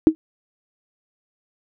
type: tone with exponential decay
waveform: sine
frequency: 316.8 Hz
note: D#4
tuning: 31 cents sharp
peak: -3 dBFS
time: 0.07-0.15 s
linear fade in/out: 0 ms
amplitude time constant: 16 ms
effects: none